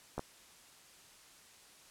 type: clicks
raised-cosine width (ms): 1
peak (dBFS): -23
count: 2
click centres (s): 0.18 / 0.194
effects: white hiss -59 dBFS RMS until 1.9 s + low-pass 10000 Hz 12 dB/octave